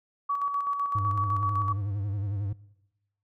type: tone with tremolo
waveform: sine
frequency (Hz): 1135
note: C#6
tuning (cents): +41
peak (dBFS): -24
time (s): 0.29-1.73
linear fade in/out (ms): 10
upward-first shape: square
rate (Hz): 7.9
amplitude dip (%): 40
type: tone with vibrato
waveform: triangle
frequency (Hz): 100.8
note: G2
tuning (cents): +49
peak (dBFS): -25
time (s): 0.95-2.53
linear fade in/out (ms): 5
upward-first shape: sine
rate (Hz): 11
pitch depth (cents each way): 74
effects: noise-tail reverb RT60 1.0 s tail -22 dB re dry